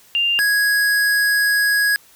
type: tone pair in turn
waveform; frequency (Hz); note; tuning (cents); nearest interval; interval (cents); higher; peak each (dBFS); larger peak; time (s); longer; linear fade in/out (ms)
sine / square; 2794 / 1661.3; F7 / G#6; 0 / 0; major sixth; 900; first; -15; neither; 0.15-0.39 / 0.39-1.96; second; 0
effects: white hiss -50 dBFS RMS until 2.15 s